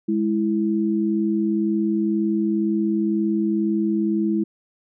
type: tone pair together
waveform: sine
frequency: 207.6 / 329.6 Hz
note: G#3 / E4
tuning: 0 / 0 cents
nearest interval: minor sixth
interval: 800 cents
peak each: -21 dBFS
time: 0.08-4.44 s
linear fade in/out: 10 ms
effects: none